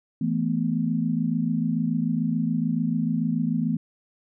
sine chord, E suspended fourth, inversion none, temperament equal, 164.81 / 220 / 246.9 Hz, E3 / A3 / B3, 0 / 0 / 0 cents, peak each -26 dBFS, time 0.21-3.77 s, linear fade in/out 5 ms, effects none

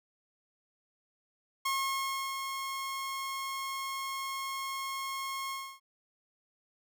sawtooth tone with ADSR envelope, 1082 Hz, C#6, 42 cents flat, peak -25 dBFS, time 1.65-5.8 s, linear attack 8 ms, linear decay 680 ms, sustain -6 dB, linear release 290 ms, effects none

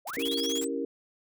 sine linear sweep, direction up, 514 to 8320 Hz, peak -35 dBFS, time 0.05-0.68 s, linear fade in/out 20 ms
white noise bursts, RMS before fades -40 dBFS, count 10, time 0.07-0.647 s, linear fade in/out 5 ms, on 37 ms, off 23 ms
sine chord, C# diminished seventh, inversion none, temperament equal, 277.2 / 329.6 / 392 / 466.2 Hz, C#4 / E4 / G4 / Bb4, 0 / 0 / 0 / 0 cents, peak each -33 / -36 / -37 / -33 dBFS, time 0.17-0.85 s, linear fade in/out 2 ms
triangle tone, 3322 Hz, G#7, in tune, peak -30 dBFS, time 0.22-0.61 s, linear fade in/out 10 ms
effects none

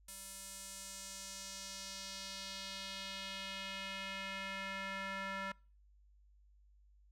square tone with band-pass filter sweep, 194.1 Hz, G3, 17 cents flat, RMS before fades -45 dBFS, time 0.08-5.52 s, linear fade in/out 5 ms, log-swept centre 10000 to 1600 Hz, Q 1.6, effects noise-tail reverb RT60 0.4 s tail -26 dB re dry + added 50 Hz sine -63 dBFS peak until 7.11 s

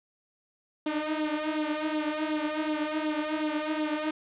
sawtooth tone with flanger, 306.3 Hz, D#4, 27 cents flat, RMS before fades -30 dBFS, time 0.86-4.11 s, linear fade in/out 5 ms, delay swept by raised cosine 0.22 to 4.92 ms, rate 2.7 Hz, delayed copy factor +0.65, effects resampled to 8000 Hz + 8-bit

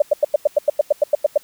sine tone bursts, 590 Hz, D5, 8 cents sharp, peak -9 dBFS, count 13, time 0-1.377 s, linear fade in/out 5 ms, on 21 ms, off 92 ms, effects white hiss -49 dBFS RMS until 1.43 s

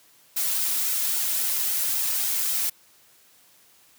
blue noise with flanger, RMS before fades -25 dBFS, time 0.36-2.7 s, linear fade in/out 10 ms, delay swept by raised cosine 1.7 to 2.63 ms, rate 3.7 Hz, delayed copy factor -0.5, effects white hiss -57 dBFS RMS until 3.98 s + high-pass 80 Hz 12 dB/octave

